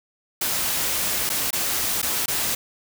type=noise with dropouts; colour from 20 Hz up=white; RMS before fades=-24 dBFS; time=0.41-2.55 s; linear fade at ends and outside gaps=5 ms; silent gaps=1.293-1.299 / 1.507-1.529 / 2.018-2.027 / 2.259-2.28 s; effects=none